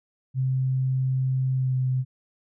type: tone with pitch glide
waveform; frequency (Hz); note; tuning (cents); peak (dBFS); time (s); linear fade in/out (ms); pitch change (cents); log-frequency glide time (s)
sine; 130.81 to 129.08; C3 to C3; 0 to -23; -21; 0.34-2.05; 50; -23; 1.54-1.76
effects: none